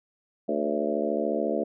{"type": "harmonic tone with a mistuned harmonic", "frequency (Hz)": 73.8, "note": "D2", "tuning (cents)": 9, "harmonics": [3, 4, 5, 6, 7, 8, 9], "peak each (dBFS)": [-32, -32, -32, -32, -32, -32, -32], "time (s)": [0.48, 1.64], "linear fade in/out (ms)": 10, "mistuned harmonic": 8, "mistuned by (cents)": -38, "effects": []}